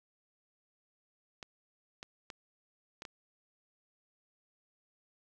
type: clicks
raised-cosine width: 0.2 ms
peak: -26 dBFS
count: 5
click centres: 1.428 / 2.029 / 2.302 / 3.021 / 3.052 s
effects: none